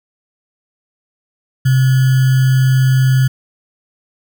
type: tone with sample-and-hold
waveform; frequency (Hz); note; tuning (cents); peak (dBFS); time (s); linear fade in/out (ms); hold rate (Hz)
sine; 130.81; C3; 0; -8; 1.65-3.28; 10; 1575
effects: none